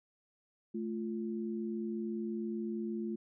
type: tone pair together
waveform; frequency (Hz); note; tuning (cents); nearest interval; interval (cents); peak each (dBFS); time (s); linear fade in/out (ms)
sine; 218.7 / 347.2; A3 / F4; -10 / -10; minor sixth; 800; -36 / -39; 0.74-3.16; 10
effects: none

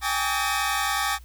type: tone cluster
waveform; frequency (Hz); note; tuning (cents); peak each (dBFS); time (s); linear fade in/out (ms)
sawtooth; 792 / 843 / 1144 / 1264 / 1823; G5 / G#5 / D6 / D#6 / A#6; +18 / +26 / -46 / +27 / -39; -25 / -28 / -25 / -27 / -26; 0.01-1.19; 50
effects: added 60 Hz sine -43 dBFS peak until 1.24 s + white hiss -58 dBFS RMS until 1.24 s

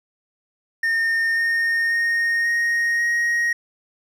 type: tone with pitch steps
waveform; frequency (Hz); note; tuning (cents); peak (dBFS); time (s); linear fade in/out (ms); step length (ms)
triangle; 1825 / 1838.8 / 1852.6 / 1866.6 / 1880.6; A#6 / A#6 / A#6 / A#6 / A#6; -37 / -24 / -11 / +2 / +15; -16; 0.83-3.53; 5; 540
effects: none

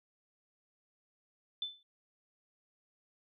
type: tone with exponential decay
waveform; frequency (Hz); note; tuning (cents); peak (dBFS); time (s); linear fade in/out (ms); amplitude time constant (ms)
sine; 3520; A7; 0; -31; 1.62-1.83; 2; 45
effects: none

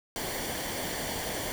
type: noise with comb filter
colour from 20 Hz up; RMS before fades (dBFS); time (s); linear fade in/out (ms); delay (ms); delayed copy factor
pink; -34; 0.16-1.52; 0; 0.77; -0.55
effects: none

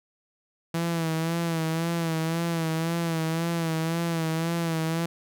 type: tone with vibrato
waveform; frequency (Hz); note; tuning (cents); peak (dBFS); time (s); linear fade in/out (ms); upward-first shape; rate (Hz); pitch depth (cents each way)
sawtooth; 164.81; E3; 0; -21; 0.74-5.06; 5; sine; 1.9; 48
effects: none

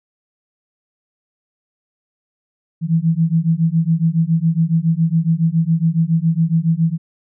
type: beating tone pair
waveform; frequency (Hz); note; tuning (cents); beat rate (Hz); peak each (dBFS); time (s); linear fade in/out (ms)
sine; 160.5 / 167.7; E3 / E3; -46 / +30; 7.2; -16; 2.81-6.98; 50
effects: none

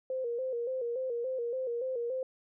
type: tone with vibrato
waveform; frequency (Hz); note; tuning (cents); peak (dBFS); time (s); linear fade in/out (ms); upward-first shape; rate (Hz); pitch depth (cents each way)
sine; 495.2; B4; +5; -31; 0.1-2.23; 2; square; 3.5; 82
effects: none

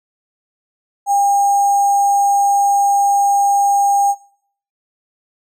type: tone with sample-and-hold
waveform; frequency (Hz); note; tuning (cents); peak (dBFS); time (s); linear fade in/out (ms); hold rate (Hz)
sine; 801; G5; +37; -11; 1.06-4.15; 50; 7350
effects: noise-tail reverb RT60 0.6 s tail -20 dB re dry + low-pass 12000 Hz 12 dB/octave

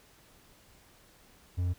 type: tone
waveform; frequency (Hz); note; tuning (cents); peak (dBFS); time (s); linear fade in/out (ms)
triangle; 89.2; F2; +37; -25; 1.57-1.74; 20
effects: pink hiss -60 dBFS RMS until 1.78 s

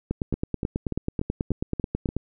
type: two click trains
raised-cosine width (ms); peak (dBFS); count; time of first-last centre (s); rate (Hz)
3; -12 / -14; 20 / 7; 0.11-2.166 / 0.34-2.089; 9.24 / 3.43
effects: none

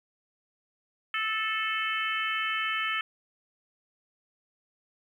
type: harmonic tone with a mistuned harmonic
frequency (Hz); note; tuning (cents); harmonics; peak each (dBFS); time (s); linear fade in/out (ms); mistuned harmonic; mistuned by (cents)
436.8; A4; -13; 3 / 4 / 5 / 6 / 7; -32 / -33 / -34 / -35 / -35; 1.14-3.01; 2; 4; +16
effects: 10-bit

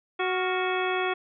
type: harmonic tone with a mistuned harmonic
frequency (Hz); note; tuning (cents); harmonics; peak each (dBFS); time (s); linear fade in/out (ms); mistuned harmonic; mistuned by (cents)
370; F#4; 0; 1 / 2 / 3 / 4 / 5 / 6 / 7 / 9; -28 / -31 / -33 / -34 / -35 / -36 / -36 / -38; 0.19-1.14; 10; 4; -79
effects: none

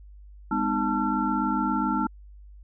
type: tone cluster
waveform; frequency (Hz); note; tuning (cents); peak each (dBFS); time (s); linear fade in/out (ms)
sine; 204.3 / 251.5 / 308.7 / 881 / 1358; G#3 / B3 / D#4 / A5 / F6; -28 / +32 / -14 / +2 / -49; -29; 0.51-2.07; 5
effects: added 50 Hz sine -44 dBFS peak until 2.63 s

